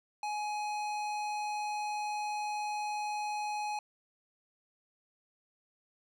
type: tone with hard clipping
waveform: sine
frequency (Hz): 839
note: G#5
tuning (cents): +17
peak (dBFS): -35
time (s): 0.23-3.79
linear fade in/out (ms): 2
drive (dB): 15
effects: none